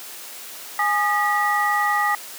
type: tone cluster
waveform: sine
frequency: 828 / 1223 / 1934 Hz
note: G#5 / D#6 / B6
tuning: -5 / -30 / -37 cents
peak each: -22 dBFS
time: 0.79-2.15 s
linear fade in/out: 2 ms
effects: white hiss -37 dBFS RMS until 2.38 s + high-pass 300 Hz 12 dB/octave